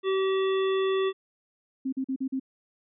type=harmonic tone; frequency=383.7 Hz; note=G4; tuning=37 cents flat; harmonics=1 / 3 / 5 / 7 / 9; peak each=-23 / -34 / -39 / -42 / -39 dBFS; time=0.03-1.13 s; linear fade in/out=50 ms
type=tone bursts; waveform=sine; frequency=264.7 Hz; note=C4; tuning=20 cents sharp; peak=-26 dBFS; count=5; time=1.85-2.398 s; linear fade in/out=10 ms; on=76 ms; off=42 ms
effects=none